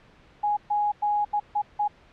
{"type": "tone bursts at uneven times", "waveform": "sine", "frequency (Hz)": 830.6, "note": "G#5", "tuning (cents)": 0, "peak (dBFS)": -21, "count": 6, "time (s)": [[0.43, 0.57], [0.7, 0.92], [1.02, 1.25], [1.33, 1.4], [1.55, 1.62], [1.79, 1.88]], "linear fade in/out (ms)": 10, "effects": ["pink hiss -55 dBFS RMS until 2.12 s", "low-pass 3000 Hz 12 dB/octave"]}